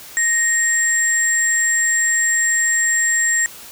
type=tone pair together; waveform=sine; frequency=1862 / 7448 Hz; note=A#6 / A#8; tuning=-2 / -2 cents; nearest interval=2 octaves; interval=2400 cents; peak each=-17 dBFS; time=0.17-3.46 s; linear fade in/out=0 ms; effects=white hiss -38 dBFS RMS until 3.71 s